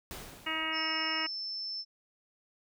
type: noise with exponential decay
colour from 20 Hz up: pink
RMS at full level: -41 dBFS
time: 0.11-1.13 s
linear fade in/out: 0 ms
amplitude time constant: 220 ms
type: harmonic tone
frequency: 317.9 Hz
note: D#4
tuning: 37 cents sharp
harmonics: 1 / 2 / 3 / 4 / 5 / 6 / 7 / 8 / 9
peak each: -42 / -46 / -42 / -39 / -44 / -38 / -38 / -44 / -36 dBFS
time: 0.46-1.27 s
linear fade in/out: 10 ms
type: tone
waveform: sine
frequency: 5300 Hz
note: E8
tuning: 9 cents sharp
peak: -35 dBFS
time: 0.72-1.85 s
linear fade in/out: 50 ms
effects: none